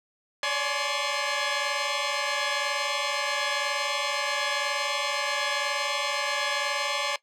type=tone cluster; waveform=10% pulse; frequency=563 / 584 / 844 / 1053 Hz; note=C#5 / D5 / G#5 / C6; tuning=+27 / -10 / +28 / +11 cents; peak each=-23 dBFS; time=0.43-7.16 s; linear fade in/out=2 ms; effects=noise-tail reverb RT60 0.1 s tail -18 dB re dry + low-pass 7000 Hz 12 dB/octave